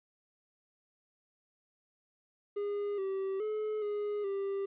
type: tone with pitch steps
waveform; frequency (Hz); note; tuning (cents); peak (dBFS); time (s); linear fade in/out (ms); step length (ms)
triangle; 408.6 / 386.3 / 428.4 / 414.7 / 394.4; G#4 / G4 / A4 / G#4 / G4; -28 / -25 / -46 / -3 / +11; -30; 2.56-4.66; 10; 420
effects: resampled to 8000 Hz + 12-bit